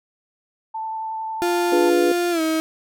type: tone with vibrato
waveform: sine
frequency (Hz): 884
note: A5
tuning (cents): +8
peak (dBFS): -25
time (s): 0.74-1.9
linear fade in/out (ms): 10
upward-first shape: triangle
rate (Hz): 11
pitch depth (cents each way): 12
type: tone with pitch glide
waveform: 35% pulse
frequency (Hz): 349.7 to 318.8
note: F4 to D#4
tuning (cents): +2 to +42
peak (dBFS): -17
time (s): 1.42-2.6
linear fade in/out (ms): 0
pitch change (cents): -160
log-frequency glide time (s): 2.31-2.41
type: chord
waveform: sine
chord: D diminished seventh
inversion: none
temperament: equal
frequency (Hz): 293.7 / 349.2 / 415.3 / 493.9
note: D4 / F4 / Ab4 / Cb5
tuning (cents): 0 / 0 / 0 / 0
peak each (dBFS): -23 / -25 / -25 / -22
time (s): 1.72-2.12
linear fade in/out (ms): 5
effects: none